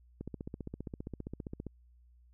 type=click train; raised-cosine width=3 ms; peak=-27 dBFS; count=23; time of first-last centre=0.21-1.667 s; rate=15.1 Hz; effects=added 60 Hz sine -59 dBFS peak until 2.33 s